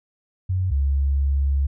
sine tone pair in turn, 92.5 / 69.3 Hz, F#2 / C#2, 0 / 0 cents, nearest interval perfect fourth, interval 500 cents, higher first, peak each -19 / -17 dBFS, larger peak second, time 0.49-0.71 / 0.71-1.67 s, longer second, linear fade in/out 10 ms, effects none

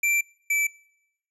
square tone pair in turn, 2349 / 2317 Hz, D7 / D7, 0 / -24 cents, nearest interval unison, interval 24 cents, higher first, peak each -21 dBFS, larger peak neither, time 0.03-0.21 / 0.5-0.67 s, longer first, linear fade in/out 5 ms, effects noise-tail reverb RT60 0.8 s tail -25 dB re dry + resampled to 32000 Hz

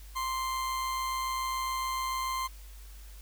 40% pulse tone with amplitude modulation, 1046.5 Hz, C6, in tune, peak -28 dBFS, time 0.15-2.48 s, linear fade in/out 20 ms, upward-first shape sine, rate 127 Hz, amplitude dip 35%, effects added 50 Hz sine -45 dBFS peak until 3.21 s + white hiss -56 dBFS RMS until 3.21 s

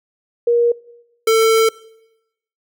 sine / square tone pair in turn, 473.4 / 446.8 Hz, A#4 / A4, +27 / +27 cents, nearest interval minor second, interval 100 cents, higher first, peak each -11 dBFS, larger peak neither, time 0.47-0.72 / 1.27-1.69 s, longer second, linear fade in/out 5 ms, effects noise-tail reverb RT60 0.9 s tail -22 dB re dry

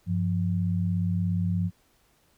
sine tone pair together, 97.57 / 174.6 Hz, G2 / F3, -8 / 0 cents, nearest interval minor seventh, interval 1008 cents, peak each -26 / -26 dBFS, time 0.06-1.71 s, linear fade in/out 50 ms, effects pink hiss -65 dBFS RMS until 2.37 s

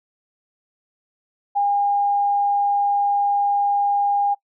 sine tone, 810 Hz, G#5, 43 cents flat, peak -16 dBFS, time 1.55-4.35 s, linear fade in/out 20 ms, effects noise-tail reverb RT60 0.1 s tail -23 dB re dry

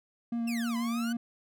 triangle tone with vibrato, 233.1 Hz, A#3, in tune, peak -27 dBFS, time 0.32-1.17 s, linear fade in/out 5 ms, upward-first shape sine, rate 6.4 Hz, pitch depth 15 cents each way
sawtooth exponential two-way sweep, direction down then up, 2794 to 982 to 1525 Hz, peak -34 dBFS, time 0.47-1.13 s, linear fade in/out 10 ms, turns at 0.77 s
effects none

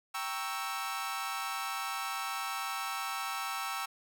sawtooth chord, G diminished seventh, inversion none, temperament equal, 784 / 932.3 / 1108.7 / 1318.5 Hz, G5 / Bb5 / Db6 / Fb6, 0 / 0 / 0 / 0 cents, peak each -37 / -39 / -37 / -34 dBFS, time 0.14-3.86 s, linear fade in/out 10 ms, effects none

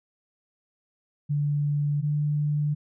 sine tone pair in turn, 145.9 / 148.11 Hz, D3 / D3, -11 / +15 cents, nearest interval unison, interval 26 cents, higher second, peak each -22 dBFS, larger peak neither, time 1.29-2.02 / 2.02-2.75 s, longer neither, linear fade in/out 20 ms, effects none

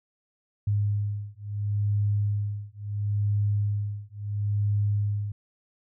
sine beating tone pair, 102.6 / 103.33 Hz, G#2 / G#2, -21 / -8 cents, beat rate 0.73 Hz, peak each -27 dBFS, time 0.67-5.32 s, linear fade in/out 5 ms, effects none

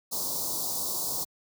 white band-stop noise, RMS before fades -31 dBFS, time 0.11-1.25 s, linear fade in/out 20 ms, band 1100 to 4100 Hz, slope 48 dB/octave, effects high-pass 100 Hz 12 dB/octave

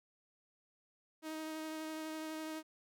sawtooth tone with vibrato, 314.3 Hz, D#4, 18 cents sharp, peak -37 dBFS, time 1.22-2.63 s, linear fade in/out 50 ms, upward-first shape sine, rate 12 Hz, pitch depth 12 cents each way, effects none

